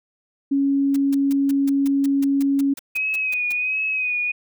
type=tone; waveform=sine; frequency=277.2 Hz; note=C#4; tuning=in tune; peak=-16 dBFS; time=0.51-2.74 s; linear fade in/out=10 ms
type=noise bursts; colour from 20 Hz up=white; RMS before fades=-36 dBFS; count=15; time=0.94-3.525 s; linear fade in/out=5 ms; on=23 ms; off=160 ms
type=tone with vibrato; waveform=sine; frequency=2512 Hz; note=D#7; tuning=16 cents sharp; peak=-20 dBFS; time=2.95-4.32 s; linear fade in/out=10 ms; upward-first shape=sine; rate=1.4 Hz; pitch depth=44 cents each way
effects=none